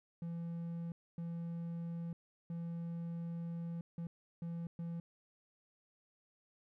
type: tone bursts at uneven times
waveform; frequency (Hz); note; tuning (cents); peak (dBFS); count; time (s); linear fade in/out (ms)
triangle; 168.7; E3; +40; -37; 6; 0.22-0.92 / 1.18-2.13 / 2.5-3.81 / 3.98-4.07 / 4.42-4.67 / 4.79-5; 2
effects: none